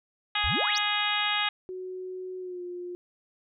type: harmonic tone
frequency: 415.3 Hz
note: G#4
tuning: in tune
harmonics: 2 / 3 / 4 / 5 / 6 / 7 / 8 / 9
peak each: -33 / -33 / -33 / -33 / -33 / -33 / -33 / -33 dBFS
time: 0.35-1.49 s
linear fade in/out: 5 ms
type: exponential sweep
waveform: sine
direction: up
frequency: 50.4 to 6430 Hz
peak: -29 dBFS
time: 0.44-0.78 s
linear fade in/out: 0 ms
type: tone with pitch glide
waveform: sine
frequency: 370 to 355.1 Hz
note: F#4 to F4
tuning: 0 to +29 cents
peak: -34 dBFS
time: 1.69-2.95 s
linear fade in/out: 0 ms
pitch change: -71 cents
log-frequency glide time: 2.39-2.62 s
effects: none